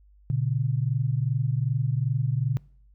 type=tone pair together; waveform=sine; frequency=119.41 / 142 Hz; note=A#2 / C#3; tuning=+42 / +42 cents; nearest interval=minor third; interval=300 cents; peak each=-25 dBFS; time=0.3-2.57 s; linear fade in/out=0 ms; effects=noise-tail reverb RT60 0.6 s tail -24 dB re dry + added 50 Hz sine -53 dBFS peak until 2.94 s